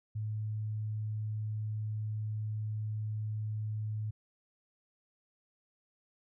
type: tone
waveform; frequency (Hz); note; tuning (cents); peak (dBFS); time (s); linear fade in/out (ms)
sine; 107.5; A2; -40; -33; 0.15-4.11; 10
effects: none